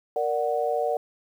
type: chord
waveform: sine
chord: Bb augmented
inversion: none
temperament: equal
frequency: 466.2 / 587.3 / 740 Hz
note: Bb4 / D5 / F#5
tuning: 0 / 0 / 0 cents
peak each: -27 dBFS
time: 0.16-0.97 s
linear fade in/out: 2 ms
effects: 9-bit